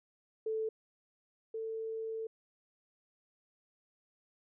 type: tone pair in turn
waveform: sine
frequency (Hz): 440 / 445.6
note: A4 / A4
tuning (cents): 0 / +22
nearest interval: unison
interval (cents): 22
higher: second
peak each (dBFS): -32 / -36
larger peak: first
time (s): 0.46-0.69 / 1.54-2.27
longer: second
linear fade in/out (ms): 5
effects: none